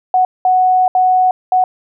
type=tone bursts at uneven times; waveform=sine; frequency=740 Hz; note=F#5; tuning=in tune; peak=-8 dBFS; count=4; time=0.14-0.25 / 0.45-0.88 / 0.95-1.31 / 1.52-1.64 s; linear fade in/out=2 ms; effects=none